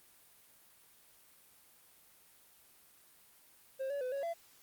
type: tone with pitch steps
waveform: triangle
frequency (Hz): 532 / 567 / 506 / 556 / 675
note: C5 / C#5 / B4 / C#5 / E5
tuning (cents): +29 / +39 / +42 / +5 / +41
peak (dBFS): -33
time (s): 3.79-4.34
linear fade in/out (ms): 20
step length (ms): 110
effects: white hiss -63 dBFS RMS until 4.62 s + Opus 32 kbps